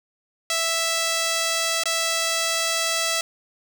5% pulse tone with dropouts, 659.3 Hz, E5, in tune, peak -10 dBFS, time 0.5-3.21 s, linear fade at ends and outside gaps 2 ms, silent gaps 1.836-1.856 s, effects none

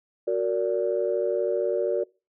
sine chord, Gb augmented, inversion none, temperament just, 370 / 462.5 / 578.1 Hz, Gb4 / Bb4 / D5, 0 / -14 / -27 cents, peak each -26 dBFS, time 0.27-2.04 s, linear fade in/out 10 ms, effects noise-tail reverb RT60 0.3 s tail -24 dB re dry + tanh soft clip ceiling -13 dBFS

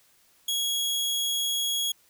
sawtooth tone, 3322 Hz, G#7, in tune, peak -22 dBFS, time 0.48-1.92 s, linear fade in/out 5 ms, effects white hiss -62 dBFS RMS until 2.09 s

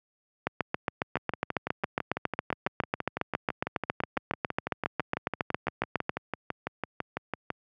two click trains, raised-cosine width 0.5 ms, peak -11 / -15 dBFS, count 42 / 39, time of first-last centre 0.47-6.094 / 1.17-7.503 s, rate 7.29 / 6 Hz, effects high-pass 100 Hz 12 dB/octave

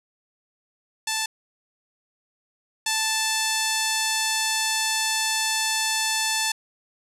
5% pulse tone pair in turn, 880 / 880 Hz, A5 / A5, 0 / 0 cents, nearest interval unison, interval 0 cents, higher neither, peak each -11 / -9 dBFS, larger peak second, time 1.07-1.26 / 2.86-6.52 s, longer second, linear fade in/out 5 ms, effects low-pass 10000 Hz 12 dB/octave

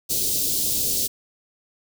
white band-stop noise, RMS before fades -23 dBFS, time 0.09-1.08 s, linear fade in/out 20 ms, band 480 to 3800 Hz, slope 24 dB/octave, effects none

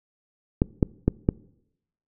clicks, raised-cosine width 3 ms, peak -5 dBFS, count 4, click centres 0.619 / 0.828 / 1.08 / 1.289 s, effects noise-tail reverb RT60 0.8 s tail -23 dB re dry

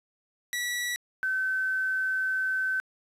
sawtooth / sine tone pair in turn, 1945 / 1531 Hz, B6 / G6, -27 / -41 cents, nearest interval major third, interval 414 cents, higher first, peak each -25 dBFS, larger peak neither, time 0.53-0.96 / 1.23-2.8 s, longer second, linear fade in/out 0 ms, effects resampled to 32000 Hz + 9-bit

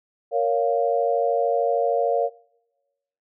sine chord, Bb minor, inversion none, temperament just, 466.2 / 559.4 / 699.2 Hz, Bb4 / Db5 / F5, 0 / +16 / +2 cents, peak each -23 dBFS, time 0.31-2.3 s, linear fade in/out 50 ms, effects noise-tail reverb RT60 1.0 s tail -24 dB re dry

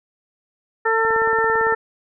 harmonic tone, 448.8 Hz, A4, 34 cents sharp, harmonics 1 / 2 / 3 / 4, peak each -20 / -22 / -22 / -21 dBFS, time 0.85-1.75 s, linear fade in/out 10 ms
click train, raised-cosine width 1 ms, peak -18 dBFS, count 13, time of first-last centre 1.05-1.724 s, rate 17.8 Hz
effects none

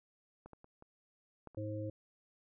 clicks, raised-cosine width 1 ms, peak -38 / -38 / -42 / -41 / -34 / -43 dBFS, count 6, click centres 0.46 / 0.533 / 0.644 / 0.824 / 1.473 / 1.547 s
harmonic tone, 106.2 Hz, G#2, 39 cents sharp, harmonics 1 / 3 / 5, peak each -40 / -43 / -43 dBFS, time 1.57-1.9 s, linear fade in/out 5 ms
effects none

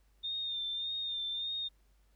sine tone with vibrato, 3633 Hz, A#7, 45 cents flat, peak -34 dBFS, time 0.23-1.69 s, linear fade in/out 20 ms, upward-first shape sine, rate 1.7 Hz, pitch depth 38 cents each way, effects added 50 Hz sine -64 dBFS peak until 2.15 s + pink hiss -75 dBFS RMS until 2.15 s

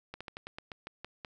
slowing click train, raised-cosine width 0.3 ms, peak -25 dBFS, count 10, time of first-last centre 0.14-1.248 s, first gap 66 ms, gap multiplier 1.15, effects none

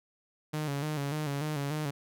sawtooth tone with vibrato, 146.83 Hz, D3, in tune, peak -27 dBFS, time 0.53-1.91 s, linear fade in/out 10 ms, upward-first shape square, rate 3.4 Hz, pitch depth 71 cents each way, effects none

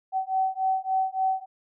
sine beating tone pair, 759 / 762.5 Hz, F#5 / G5, +44 / -48 cents, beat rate 3.5 Hz, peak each -26 dBFS, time 0.12-1.46 s, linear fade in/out 50 ms, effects none

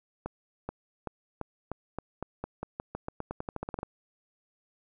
accelerating click train, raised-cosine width 1 ms, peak -20 dBFS, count 22, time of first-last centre 0.26-3.831 s, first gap 430 ms, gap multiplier 0.89, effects none

